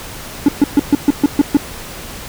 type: tone bursts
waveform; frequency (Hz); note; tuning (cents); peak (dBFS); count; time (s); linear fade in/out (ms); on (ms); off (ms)
triangle; 286.8; D4; -41; -3; 8; 0.46-1.57; 2; 25; 130
effects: pink hiss -30 dBFS RMS until 2.28 s